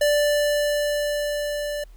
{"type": "tone with level ramp", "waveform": "square", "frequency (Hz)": 587.3, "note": "D5", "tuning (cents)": 0, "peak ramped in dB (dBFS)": [-17, -27], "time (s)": [0.01, 1.84], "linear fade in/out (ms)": 5, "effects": ["added 40 Hz sine -42 dBFS peak until 1.96 s", "pink hiss -61 dBFS RMS until 1.96 s"]}